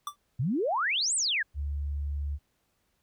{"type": "tone with exponential decay", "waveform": "square", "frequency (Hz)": 1168, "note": "D6", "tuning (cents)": -10, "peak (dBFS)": -29, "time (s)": [0.07, 0.16], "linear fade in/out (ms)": 2, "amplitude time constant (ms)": 18}
{"type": "exponential two-way sweep", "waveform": "sine", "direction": "up then down", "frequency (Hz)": [110.6, 9100, 1558], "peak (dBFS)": -25, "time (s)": [0.39, 1.43], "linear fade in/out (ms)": 10, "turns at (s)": 1.15}
{"type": "tone", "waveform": "sine", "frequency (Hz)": 71.9, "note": "D2", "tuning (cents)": -36, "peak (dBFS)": -29, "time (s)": [1.54, 2.39], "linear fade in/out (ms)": 50}
{"effects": ["pink hiss -74 dBFS RMS until 3.02 s"]}